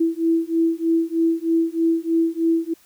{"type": "beating tone pair", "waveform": "sine", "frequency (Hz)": [328.2, 331.4], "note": ["E4", "E4"], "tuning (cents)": [-8, 9], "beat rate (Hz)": 3.2, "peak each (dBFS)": -20, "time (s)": [0, 2.74], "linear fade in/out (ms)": 10, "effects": ["white hiss -55 dBFS RMS until 2.85 s"]}